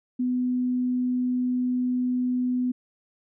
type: tone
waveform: sine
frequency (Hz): 250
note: B3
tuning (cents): +21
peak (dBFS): -22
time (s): 0.19-2.72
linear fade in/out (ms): 10
effects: none